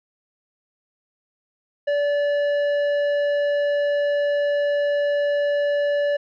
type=tone with tanh clipping; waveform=sine; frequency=578 Hz; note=D5; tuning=28 cents flat; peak=-20 dBFS; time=1.87-6.17 s; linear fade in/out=10 ms; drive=10 dB; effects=none